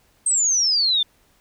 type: exponential sweep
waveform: sine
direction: down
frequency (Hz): 8440 to 3514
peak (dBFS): -16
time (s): 0.26-1.03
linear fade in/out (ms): 5
effects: pink hiss -60 dBFS RMS until 1.4 s